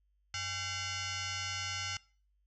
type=tone with frequency modulation; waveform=sine; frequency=1538 Hz; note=G6; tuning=33 cents flat; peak=-35 dBFS; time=0.34-1.97 s; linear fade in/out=2 ms; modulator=722 Hz; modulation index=6.5; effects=noise-tail reverb RT60 0.4 s tail -22 dB re dry + added 50 Hz sine -70 dBFS peak until 2.46 s